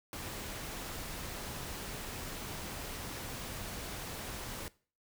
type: noise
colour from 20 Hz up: pink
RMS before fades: -42 dBFS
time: 0.13-4.68 s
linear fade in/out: 0 ms
effects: noise-tail reverb RT60 0.4 s tail -20 dB re dry